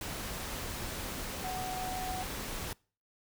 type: tone in noise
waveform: sine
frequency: 742 Hz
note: F#5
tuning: 5 cents sharp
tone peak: -36 dBFS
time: 1.44-2.23 s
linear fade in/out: 2 ms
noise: pink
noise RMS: -39 dBFS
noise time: 0.01-2.73 s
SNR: 0 dB
effects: noise-tail reverb RT60 0.4 s tail -25 dB re dry